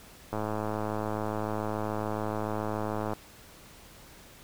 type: click train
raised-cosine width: 1 ms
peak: -18 dBFS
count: 301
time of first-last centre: 0.33-3.134 s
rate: 107 Hz
effects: pink hiss -52 dBFS RMS until 4.43 s